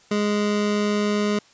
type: tone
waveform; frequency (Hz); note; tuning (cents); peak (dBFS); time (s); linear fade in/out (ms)
25% pulse; 207.7; G#3; 0; -16; 0.11-1.39; 5
effects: white hiss -54 dBFS RMS until 1.53 s + resampled to 16000 Hz